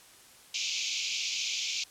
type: band-pass noise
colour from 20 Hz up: pink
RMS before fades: -33 dBFS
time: 0.54-1.84 s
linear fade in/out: 5 ms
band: 2300 to 7000 Hz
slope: 96 dB/octave
effects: white hiss -55 dBFS RMS until 1.9 s + low-pass 11000 Hz 12 dB/octave